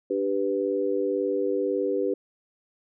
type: chord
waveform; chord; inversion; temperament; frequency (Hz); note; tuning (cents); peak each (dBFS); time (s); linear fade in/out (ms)
sine; G major; second; equal; 293.7 / 392 / 493.9; D4 / G4 / B4; 0 / 0 / 0; -30 / -26 / -27; 0.1-2.14; 5
effects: none